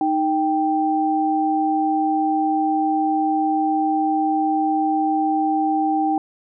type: tone pair together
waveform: sine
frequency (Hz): 311.1 / 784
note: D#4 / G5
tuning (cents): 0 / 0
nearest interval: octave + major third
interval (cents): 1600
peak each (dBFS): -20 / -19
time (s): 0.01-6.18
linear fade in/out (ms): 2
effects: none